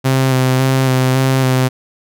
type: tone with vibrato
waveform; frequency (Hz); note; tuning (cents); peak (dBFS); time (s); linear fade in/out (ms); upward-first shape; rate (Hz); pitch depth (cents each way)
sawtooth; 130.81; C3; 0; -7; 0.04-1.69; 20; square; 1.8; 19
effects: none